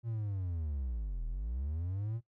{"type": "linear two-way sweep", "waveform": "triangle", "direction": "down then up", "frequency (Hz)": [118.6, 37.53, 118.6], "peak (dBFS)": -32, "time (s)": [0.03, 2.21], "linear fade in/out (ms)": 50, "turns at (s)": 1.26, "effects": ["noise-tail reverb RT60 0.1 s tail -17 dB re dry"]}